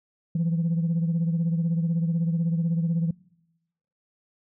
sine beating tone pair, 165.4 / 181.4 Hz, E3 / F#3, +6 / -34 cents, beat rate 16 Hz, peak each -21 / -28 dBFS, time 0.35-3.11 s, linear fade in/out 5 ms, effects noise-tail reverb RT60 0.9 s tail -24 dB re dry + tanh soft clip ceiling -18 dBFS

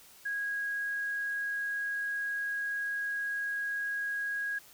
sine tone, 1647 Hz, G#6, 15 cents flat, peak -31 dBFS, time 0.25-4.59 s, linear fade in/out 10 ms, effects white hiss -56 dBFS RMS until 4.73 s

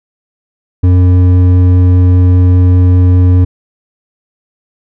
sine tone with hard clipping, 90.5 Hz, F#2, 38 cents flat, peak -5 dBFS, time 0.83-3.45 s, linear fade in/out 10 ms, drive 8 dB, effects none

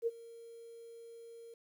sine tone with ADSR envelope, 462.9 Hz, A#4, 12 cents flat, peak -28 dBFS, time 0.02-1.54 s, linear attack 47 ms, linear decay 35 ms, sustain -21 dB, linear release 3 ms, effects 11-bit

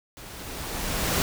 pink noise with level ramp, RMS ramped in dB -43 to -23 dBFS, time 0.17-1.22 s, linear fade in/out 0 ms, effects none

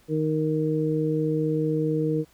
harmonic tone, 155.56 Hz, D#3, in tune, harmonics 1 / 2 / 3, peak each -26 / -26 / -26 dBFS, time 0.08-2.25 s, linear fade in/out 50 ms, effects pink hiss -59 dBFS RMS until 2.33 s

